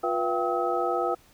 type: tone cluster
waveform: sine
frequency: 353.1 / 487.4 / 679 / 777 / 1282 Hz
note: F4 / B4 / F5 / G5 / E6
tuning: +19 / -23 / -49 / -16 / -49 cents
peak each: -30 dBFS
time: 0.03-1.15 s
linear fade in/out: 10 ms
effects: pink hiss -58 dBFS RMS until 1.33 s